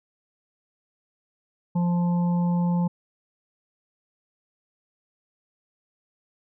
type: harmonic tone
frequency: 174.61 Hz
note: F3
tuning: in tune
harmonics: 1 / 3 / 5 / 6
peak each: -20 / -37 / -34 / -46 dBFS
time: 1.75-2.88 s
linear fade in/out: 10 ms
effects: none